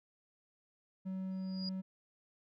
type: tone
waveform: triangle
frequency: 188.7 Hz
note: F#3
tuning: 34 cents sharp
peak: -35 dBFS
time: 1.05-1.82 s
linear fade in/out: 20 ms
type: tone with exponential growth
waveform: sine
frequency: 4867 Hz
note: D#8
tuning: 39 cents flat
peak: -37 dBFS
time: 1.31-1.69 s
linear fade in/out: 2 ms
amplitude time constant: 81 ms
effects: none